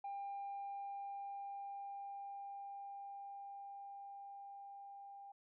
sine tone with level ramp, 798 Hz, G5, 31 cents sharp, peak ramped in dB -40 to -51 dBFS, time 0.04-5.32 s, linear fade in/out 5 ms, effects tanh soft clip ceiling -40 dBFS

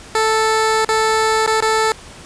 15% pulse tone with dropouts, 440 Hz, A4, in tune, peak -7 dBFS, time 0.15-1.92 s, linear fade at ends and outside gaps 1 ms, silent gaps 0.848-0.889 / 1.463-1.475 / 1.605-1.624 s, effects pink hiss -38 dBFS RMS until 2.25 s + resampled to 22050 Hz

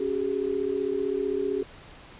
sine chord, C# suspended fourth, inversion none, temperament equal with one note detuned, 277.2 / 379.7 / 415.3 Hz, C#4 / F#4 / G#4, 0 / +45 / 0 cents, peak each -33 / -28 / -28 dBFS, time 0-1.63 s, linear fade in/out 5 ms, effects pink hiss -48 dBFS RMS until 2.19 s + resampled to 8000 Hz

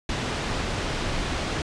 pink low-pass noise, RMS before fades -28 dBFS, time 0.09-1.62 s, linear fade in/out 2 ms, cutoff 4900 Hz, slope 12 dB/octave, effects resampled to 22050 Hz

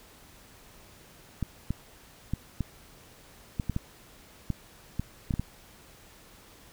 clicks, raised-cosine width 5 ms, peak -16 dBFS, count 12, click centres 1.427 / 1.706 / 2.336 / 2.607 / 3.598 / 3.697 / 3.764 / 4.503 / 4.996 / 5.308 / 5.339 / 5.396 s, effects pink hiss -54 dBFS RMS until 6.72 s

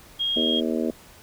sine tone, 3256 Hz, G#7, 35 cents flat, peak -22 dBFS, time 0.19-0.61 s, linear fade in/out 20 ms
harmonic tone, 79.8 Hz, D#2, 44 cents sharp, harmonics 3 / 4 / 5 / 6 / 7 / 8, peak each -26 / -28 / -30 / -32 / -33 / -34 dBFS, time 0.36-0.91 s, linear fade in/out 5 ms
effects pink hiss -49 dBFS RMS until 1.22 s

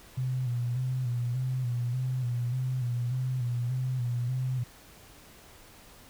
sine tone with vibrato, 124.7 Hz, B2, 17 cents sharp, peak -27 dBFS, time 0.17-4.64 s, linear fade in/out 10 ms, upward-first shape square, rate 1.7 Hz, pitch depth 53 cents each way, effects pink hiss -53 dBFS RMS until 6.09 s

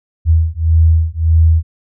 sine beating tone pair, 80.3 / 82 Hz, E2 / E2, -45 / -9 cents, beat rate 1.7 Hz, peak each -11 dBFS, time 0.25-1.63 s, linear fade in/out 50 ms, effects none

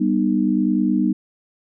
sine chord, G augmented, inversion none, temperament just, 196 / 245 / 306.2 Hz, G3 / B3 / D#4, 0 / -14 / -28 cents, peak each -20 dBFS, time 0-1.13 s, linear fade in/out 10 ms, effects none

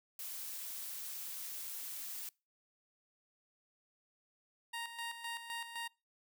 blue noise, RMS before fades -44 dBFS, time 0.19-2.29 s, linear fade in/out 2 ms
15% pulse tone with tremolo, 932.3 Hz, A#5, in tune, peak -33 dBFS, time 4.73-5.88 s, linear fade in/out 10 ms, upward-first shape square, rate 3.9 Hz, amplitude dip 60%
effects noise-tail reverb RT60 0.3 s tail -26 dB re dry

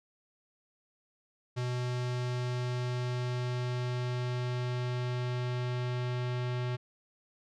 square tone with low-pass filter sweep, 124 Hz, B2, 7 cents sharp, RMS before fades -33 dBFS, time 1.56-6.77 s, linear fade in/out 20 ms, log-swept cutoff 5700 to 3600 Hz, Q 1.1, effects none

